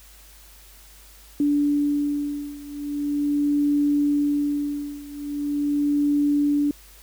sine beating tone pair, 290 / 290.41 Hz, D4 / D4, -22 / -19 cents, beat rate 0.41 Hz, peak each -22 / -24 dBFS, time 1.4-6.71 s, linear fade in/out 2 ms, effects added 50 Hz sine -49 dBFS peak until 7.02 s + white hiss -50 dBFS RMS until 7.02 s

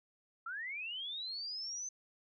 sine linear sweep, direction up, 1306 to 6210 Hz, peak -39 dBFS, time 0.46-1.89 s, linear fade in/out 5 ms, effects none

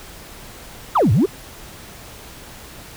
sine exponential two-way sweep, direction down then up, 1431 to 92.5 to 447.9 Hz, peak -10 dBFS, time 0.95-1.26 s, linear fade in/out 10 ms, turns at 1.12 s, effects tanh soft clip ceiling -9 dBFS + pink hiss -39 dBFS RMS until 2.96 s

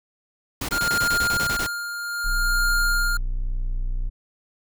pink noise bursts, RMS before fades -28 dBFS, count 11, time 0.61-1.668 s, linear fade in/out 5 ms, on 78 ms, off 20 ms
square tone with tremolo, 1407 Hz, F6, 12 cents sharp, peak -20 dBFS, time 0.72-3.17 s, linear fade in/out 2 ms, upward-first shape sine, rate 0.62 Hz, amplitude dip 65%
triangle tone, 30.71 Hz, B0, 9 cents flat, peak -20 dBFS, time 2.24-4.1 s, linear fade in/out 20 ms
effects none

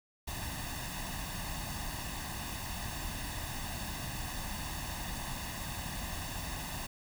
pink noise with comb filter, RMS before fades -39 dBFS, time 0.27-6.87 s, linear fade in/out 10 ms, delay 1.1 ms, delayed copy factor +0.7, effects none

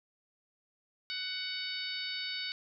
harmonic tone with a mistuned harmonic, 745 Hz, F#5, 12 cents sharp, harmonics 2 / 3 / 4 / 5 / 6 / 7, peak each -45 / -42 / -43 / -40 / -40 / -50 dBFS, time 1.1-2.52 s, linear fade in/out 0 ms, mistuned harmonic 6, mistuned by +23 cents, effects none

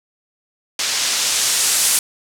blue noise with low-pass filter sweep, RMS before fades -18 dBFS, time 0.79-1.99 s, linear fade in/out 2 ms, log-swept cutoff 4900 to 9600 Hz, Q 1, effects none

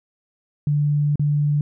sine tone with dropouts, 146.83 Hz, D3, in tune, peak -16 dBFS, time 0.67-1.61 s, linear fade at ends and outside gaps 2 ms, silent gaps 1.157-1.195 s, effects none

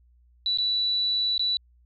sine tone with dropouts, 3951 Hz, B7, in tune, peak -22 dBFS, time 0.46-1.57 s, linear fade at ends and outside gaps 1 ms, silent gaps 0.574-0.585 / 1.379-1.394 s, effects added 60 Hz sine -56 dBFS peak until 1.85 s

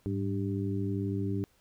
harmonic tone with a mistuned harmonic, 98 Hz, G2, in tune, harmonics 1 / 2 / 3 / 4, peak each -32 / -35 / -35 / -38 dBFS, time 0.06-1.44 s, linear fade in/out 0 ms, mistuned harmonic 1, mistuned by +94 cents, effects pink hiss -67 dBFS RMS until 1.6 s

